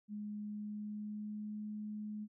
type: tone with pitch glide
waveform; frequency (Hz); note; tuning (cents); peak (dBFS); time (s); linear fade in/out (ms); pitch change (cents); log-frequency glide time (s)
sine; 208.9 to 211.4; G#3 to G#3; +10 to +31; -40; 0.08-2.28; 50; +21; 0.38-1.62
effects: none